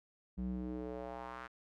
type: tone with band-pass filter sweep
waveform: square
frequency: 61.9 Hz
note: B1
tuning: 5 cents sharp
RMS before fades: -42 dBFS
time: 0.37-1.48 s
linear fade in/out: 20 ms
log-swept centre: 150 to 1500 Hz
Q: 2.2
effects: none